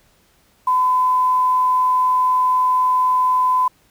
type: tone with quantisation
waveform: sine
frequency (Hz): 1012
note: B5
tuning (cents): +42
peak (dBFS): -13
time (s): 0.67-3.68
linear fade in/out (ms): 5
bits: 7
effects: pink hiss -57 dBFS RMS until 3.9 s